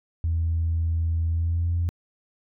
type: tone with pitch glide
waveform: sine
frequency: 82.41 to 85.81 Hz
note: E2 to F2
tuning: 0 to -30 cents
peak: -20 dBFS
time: 0.24-1.89 s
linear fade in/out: 0 ms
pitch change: +70 cents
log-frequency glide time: 1.28-1.74 s
effects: tanh soft clip ceiling -17 dBFS